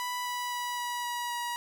sawtooth tone with pitch steps, 987.8 / 982.1 / 976.5 / 970.8 / 965.2 / 959.7 Hz, B5 / B5 / B5 / B5 / B5 / B5, 0 / -10 / -20 / -30 / -40 / -50 cents, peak -28 dBFS, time 0-1.56 s, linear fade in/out 0 ms, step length 260 ms, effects none

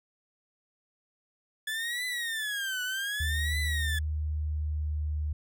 30% pulse tone with vibrato, 1724 Hz, A6, 36 cents flat, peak -28 dBFS, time 1.67-3.99 s, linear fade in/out 5 ms, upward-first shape triangle, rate 0.65 Hz, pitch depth 270 cents each way
sine tone with pitch glide, 76.7 to 75.51 Hz, D#2 to D2, -24 to +49 cents, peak -28 dBFS, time 3.2-5.33 s, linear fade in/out 5 ms, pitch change -27 cents, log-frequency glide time 3.8-5.15 s
effects none

